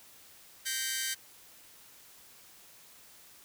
10% pulse tone cluster, 1569 / 1863 / 2071 / 2296 / 3015 Hz, G6 / A#6 / C7 / D7 / F#7, +1 / -2 / -18 / -40 / +32 cents, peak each -26 / -29 / -32 / -34 / -33 dBFS, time 0.65-1.15 s, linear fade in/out 20 ms, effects white hiss -56 dBFS RMS until 3.44 s

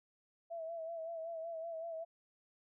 sine tone with vibrato, 659.3 Hz, E5, in tune, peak -40 dBFS, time 0.5-2.05 s, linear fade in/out 20 ms, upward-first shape sine, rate 5.3 Hz, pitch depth 48 cents each way, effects none

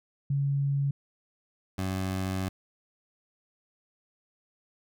sine / 20% pulse tone pair in turn, 140 / 94.42 Hz, C#3 / F#2, +18 / +36 cents, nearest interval perfect fifth, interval 682 cents, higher first, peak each -24 dBFS, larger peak neither, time 0.3-0.91 / 1.78-2.49 s, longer second, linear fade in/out 5 ms, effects none

